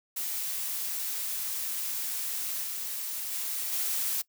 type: noise with level steps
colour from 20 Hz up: blue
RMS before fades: -33 / -35 / -33 / -30 dBFS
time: 0.16-4.22 s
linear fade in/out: 10 ms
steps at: 2.63 / 3.32 / 3.72 s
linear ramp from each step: 10 ms
effects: noise-tail reverb RT60 0.1 s tail -20 dB re dry